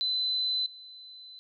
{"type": "tone with level steps", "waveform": "sine", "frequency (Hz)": 4026, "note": "B7", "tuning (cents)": 33, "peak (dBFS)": [-26, -45], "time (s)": [0.01, 1.39], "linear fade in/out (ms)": 0, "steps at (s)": 0.66, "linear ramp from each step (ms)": 2, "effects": []}